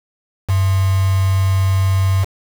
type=tone with quantisation; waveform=sine; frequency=95.6 Hz; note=G2; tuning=43 cents flat; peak=-12 dBFS; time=0.48-2.25 s; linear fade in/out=20 ms; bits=4; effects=none